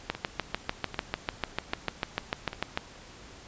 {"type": "two click trains", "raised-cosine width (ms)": 0.3, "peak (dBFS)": [-20, -11], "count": [4, 19], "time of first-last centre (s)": [[0.15, 2.531], [0.1, 2.775]], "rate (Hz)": [1.26, 6.73], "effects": ["pink hiss -49 dBFS RMS until 3.47 s", "resampled to 16000 Hz"]}